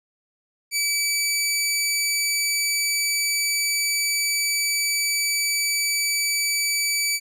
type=tone; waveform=15% pulse; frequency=2300 Hz; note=D7; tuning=37 cents flat; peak=-14 dBFS; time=0.71-7.2 s; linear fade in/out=50 ms; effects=none